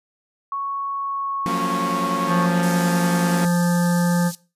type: tone with pitch glide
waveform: sine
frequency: 1108.7 to 1098.5 Hz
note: C#6 to C#6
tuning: 0 to -16 cents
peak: -23 dBFS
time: 0.52-2.46 s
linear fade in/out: 2 ms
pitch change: -16 cents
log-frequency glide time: 0.92-1.65 s
type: chord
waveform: sawtooth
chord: Gb major seventh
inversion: third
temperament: equal with one note detuned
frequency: 174.61 / 185 / 228 / 277.2 Hz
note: F3 / Gb3 / Bb3 / Db4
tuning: 0 / 0 / -38 / 0 cents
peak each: -24 dBFS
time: 1.46-3.45 s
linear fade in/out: 0 ms
type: harmonic tone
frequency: 174.61 Hz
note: F3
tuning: in tune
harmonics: 1 / 3 / 5 / 7 / 9 / 10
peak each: -16 / -28 / -29 / -34 / -33 / -35 dBFS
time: 2.27-4.32 s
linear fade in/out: 50 ms
type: band-pass noise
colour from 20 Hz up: pink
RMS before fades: -35 dBFS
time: 2.63-4.35 s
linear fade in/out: 0 ms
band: 4700 to 13000 Hz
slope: 24 dB/octave
effects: noise-tail reverb RT60 0.3 s tail -19 dB re dry + resampled to 32000 Hz